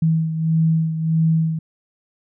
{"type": "beating tone pair", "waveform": "sine", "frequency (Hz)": [161, 162.6], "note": ["E3", "E3"], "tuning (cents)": [-41, -23], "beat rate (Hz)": 1.6, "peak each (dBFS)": [-16, -23], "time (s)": [0.02, 1.59], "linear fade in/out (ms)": 5, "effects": []}